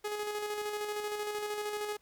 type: tone with tremolo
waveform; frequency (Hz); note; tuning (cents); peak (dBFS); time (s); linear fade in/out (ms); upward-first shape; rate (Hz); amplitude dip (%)
sawtooth; 418.6; G#4; +14; -29; 0.04-1.97; 10; square; 13; 35
effects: pink hiss -70 dBFS RMS until 2.01 s